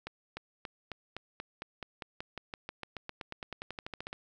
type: accelerating click train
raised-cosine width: 0.3 ms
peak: -23 dBFS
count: 28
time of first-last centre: 0.07-4.129 s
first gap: 300 ms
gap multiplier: 0.94
effects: none